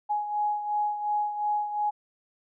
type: beating tone pair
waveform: sine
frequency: 835 / 837.8 Hz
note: G#5 / G#5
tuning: +9 / +15 cents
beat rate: 2.8 Hz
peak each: -26 / -33 dBFS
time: 0.09-1.91 s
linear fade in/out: 20 ms
effects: none